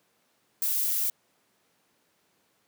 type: noise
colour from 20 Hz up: violet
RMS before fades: -27 dBFS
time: 0.62-1.1 s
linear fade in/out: 2 ms
effects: pink hiss -69 dBFS RMS until 2.67 s + high-pass 200 Hz 12 dB/octave